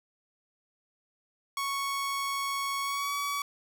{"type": "tone with pitch glide", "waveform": "sawtooth", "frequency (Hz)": [1108.7, 1136.6], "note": ["C#6", "C#6"], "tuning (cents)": [0, 43], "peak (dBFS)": -26, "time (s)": [1.57, 3.42], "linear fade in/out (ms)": 2, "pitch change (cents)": 43, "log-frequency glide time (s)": [2.82, 3.14], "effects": []}